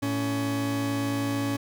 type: tone pair together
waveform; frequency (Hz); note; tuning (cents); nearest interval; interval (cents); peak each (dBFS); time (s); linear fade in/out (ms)
40% pulse; 111.3 / 280.5; A2 / C#4; +20 / +21; octave + major third; 1601; -30 / -26; 0.02-1.57; 10
effects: none